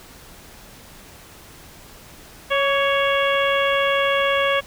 harmonic tone with a mistuned harmonic, 554.4 Hz, C#5, in tune, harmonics 1 / 2 / 3 / 4 / 5 / 6, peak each -20 / -23 / -25 / -26 / -27 / -28 dBFS, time 2.5-4.61 s, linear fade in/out 20 ms, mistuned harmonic 2, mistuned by +31 cents, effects pink hiss -44 dBFS RMS until 4.66 s

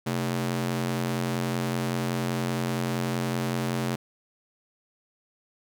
sawtooth ring-modulated tone, 175.6 Hz, F3, 10 cents sharp, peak -19 dBFS, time 0.06-3.96 s, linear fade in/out 10 ms, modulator 45.3 Hz, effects none

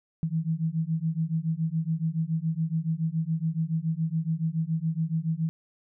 sine beating tone pair, 158.2 / 165.3 Hz, D#3 / E3, +29 / +5 cents, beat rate 7.1 Hz, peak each -28 dBFS, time 0.23-5.49 s, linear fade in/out 0 ms, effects none

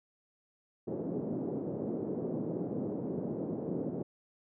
white band-pass noise, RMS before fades -36 dBFS, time 0.87-4.03 s, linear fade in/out 10 ms, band 140 to 450 Hz, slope 24 dB/octave, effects none

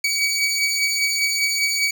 20% pulse beating tone pair, 2268 / 2273 Hz, C#7 / C#7, +39 / +43 cents, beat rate 5 Hz, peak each -15 / -20 dBFS, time 0.04-1.91 s, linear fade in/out 5 ms, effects none

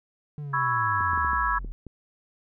triangle linear sweep, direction down, 150.7 to 35.69 Hz, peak -30 dBFS, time 0.38-1.72 s, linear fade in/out 0 ms
sine chord, C# minor seventh, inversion third, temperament equal, 987.8 / 1108.7 / 1318.5 / 1661.2 Hz, B5 / C#6 / E6 / G#6, 0 / 0 / 0 / 0 cents, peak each -28 dBFS, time 0.53-1.59 s, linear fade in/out 10 ms
clicks, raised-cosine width 3 ms, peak -27 dBFS, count 7, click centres 1.008 / 1.133 / 1.177 / 1.247 / 1.332 / 1.647 / 1.867 s
effects none

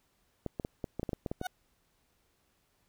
clicks, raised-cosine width 2 ms, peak -21 dBFS, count 11, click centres 0.463 / 0.598 / 0.649 / 0.842 / 0.996 / 1.031 / 1.092 / 1.132 / 1.262 / 1.315 / 1.414 s
30% pulse tone with exponential growth, 737 Hz, F#5, 7 cents flat, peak -28 dBFS, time 1.4-1.47 s, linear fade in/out 5 ms, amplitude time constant 15 ms
effects pink hiss -73 dBFS RMS until 2.88 s

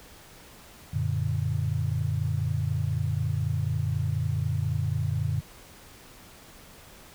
sine chord, Gb augmented, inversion none, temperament equal, 92.5 / 116.54 / 146.83 Hz, Gb2 / Bb2 / D3, 0 / 0 / 0 cents, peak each -29 dBFS, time 0.93-5.41 s, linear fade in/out 10 ms, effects pink hiss -50 dBFS RMS until 7.14 s

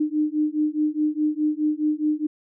sine beating tone pair, 301.4 / 306.2 Hz, D4 / D#4, +45 / -28 cents, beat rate 4.8 Hz, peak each -23 dBFS, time 0-2.27 s, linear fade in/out 10 ms, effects none

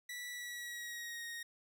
sawtooth tone with pitch glide, 1956 to 1867.7 Hz, B6 to A#6, -17 to +3 cents, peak -39 dBFS, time 0.09-1.43 s, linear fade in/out 5 ms, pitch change -80 cents, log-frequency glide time 0.31-1.25 s, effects none

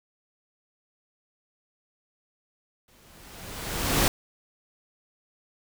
pink noise with exponential growth, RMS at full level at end -20 dBFS, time 2.88-4.08 s, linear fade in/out 2 ms, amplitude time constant 260 ms, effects none

